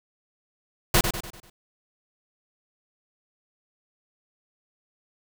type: noise with echo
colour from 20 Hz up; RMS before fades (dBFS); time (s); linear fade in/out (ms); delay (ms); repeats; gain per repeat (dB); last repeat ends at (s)
pink; -18; 0.94-1.01; 5; 98; 5; -7; 1.5
effects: none